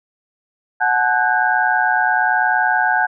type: tone cluster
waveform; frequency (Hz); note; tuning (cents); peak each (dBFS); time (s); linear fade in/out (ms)
sine; 736 / 865 / 1491 / 1612; F#5 / A5 / F#6 / G6; -9 / -30 / +13 / +48; -19; 0.8-3.07; 20
effects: none